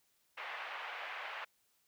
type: band-pass noise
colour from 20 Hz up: white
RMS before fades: -44 dBFS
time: 0.37-1.45 s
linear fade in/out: 10 ms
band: 620 to 2500 Hz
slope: 24 dB/octave
effects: white hiss -75 dBFS RMS until 1.87 s